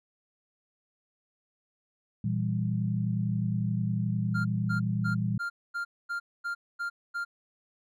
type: chord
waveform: sine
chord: E diminished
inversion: second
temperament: equal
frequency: 116.54 / 164.81 / 196 Hz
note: Bb2 / E3 / G3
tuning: 0 / 0 / 0 cents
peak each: -29 / -32 / -31 dBFS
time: 2.24-5.38 s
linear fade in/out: 5 ms
type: tone bursts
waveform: triangle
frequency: 1396.9 Hz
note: F6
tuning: in tune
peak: -28 dBFS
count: 9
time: 4.34-7.25 s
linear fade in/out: 20 ms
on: 110 ms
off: 240 ms
effects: none